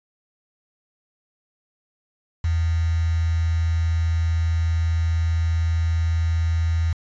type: tone with quantisation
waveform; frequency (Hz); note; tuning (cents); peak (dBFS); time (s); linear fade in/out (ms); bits
sine; 82.41; E2; 0; -18; 2.44-6.93; 5; 6
effects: resampled to 16000 Hz